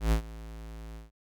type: tone with ADSR envelope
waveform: square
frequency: 55 Hz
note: A1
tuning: in tune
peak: -21 dBFS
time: 0-1.11 s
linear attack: 120 ms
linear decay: 93 ms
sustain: -20 dB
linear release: 150 ms
effects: none